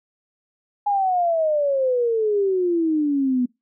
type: exponential sweep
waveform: sine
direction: down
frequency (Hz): 830.6 to 243.5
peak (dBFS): -17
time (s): 0.86-3.46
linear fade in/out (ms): 10
effects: noise-tail reverb RT60 0.2 s tail -23 dB re dry